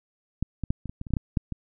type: clicks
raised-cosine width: 5 ms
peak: -13 / -17 / -11 / -22 / -24 / -21 / -26 / -25 / -10 / -14 / -10 / -19 dBFS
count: 12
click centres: 0.426 / 0.637 / 0.705 / 0.857 / 0.895 / 1.014 / 1.068 / 1.106 / 1.137 / 1.168 / 1.372 / 1.523 s
effects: none